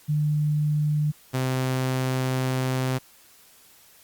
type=tone pair in turn; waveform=sine / sawtooth; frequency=150 / 129.73 Hz; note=D3 / C3; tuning=+37 / -14 cents; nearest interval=minor third; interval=251 cents; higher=first; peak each=-20 / -19 dBFS; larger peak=second; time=0.08-1.12 / 1.33-2.99 s; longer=second; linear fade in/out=20 ms; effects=white hiss -54 dBFS RMS until 4.03 s + Opus 48 kbps